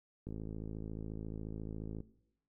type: click train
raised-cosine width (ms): 3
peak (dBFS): -30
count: 95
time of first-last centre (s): 0.27-2.004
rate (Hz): 54.2
effects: noise-tail reverb RT60 0.8 s tail -18 dB re dry